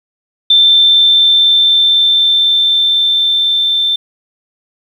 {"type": "tone with level ramp", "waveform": "sine", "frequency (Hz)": 3558, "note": "A7", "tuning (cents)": 19, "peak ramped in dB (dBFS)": [-4, -10], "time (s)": [0.5, 3.96], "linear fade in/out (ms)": 5, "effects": ["7-bit"]}